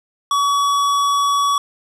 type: tone with hard clipping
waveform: sine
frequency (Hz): 1133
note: C#6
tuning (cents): +37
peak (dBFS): -16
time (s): 0.31-1.58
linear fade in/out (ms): 2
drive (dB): 14
effects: none